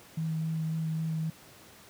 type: tone with vibrato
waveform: sine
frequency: 160 Hz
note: D#3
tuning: 49 cents sharp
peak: -28 dBFS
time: 0.17-1.3 s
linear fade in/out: 5 ms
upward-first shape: sine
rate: 3.7 Hz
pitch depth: 11 cents each way
effects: pink hiss -53 dBFS RMS until 1.89 s + high-pass 100 Hz 12 dB/octave